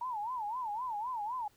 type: tone with vibrato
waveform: sine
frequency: 919 Hz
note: A#5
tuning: 25 cents flat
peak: -34 dBFS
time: 0.01-1.48 s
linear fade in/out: 5 ms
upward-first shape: sine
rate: 3.9 Hz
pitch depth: 200 cents each way
effects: pink hiss -67 dBFS RMS until 1.56 s